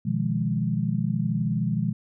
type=chord; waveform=sine; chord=F half-diminished seventh; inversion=second; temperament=equal; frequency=123.47 / 155.56 / 174.61 / 207.7 Hz; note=Cb3 / Eb3 / F3 / Ab3; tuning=0 / 0 / 0 / 0 cents; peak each=-28 dBFS; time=0.05-1.93 s; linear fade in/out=10 ms; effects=none